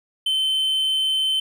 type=tone; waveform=triangle; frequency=3077 Hz; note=G7; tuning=33 cents flat; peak=-17 dBFS; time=0.26-1.4 s; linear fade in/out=5 ms; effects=none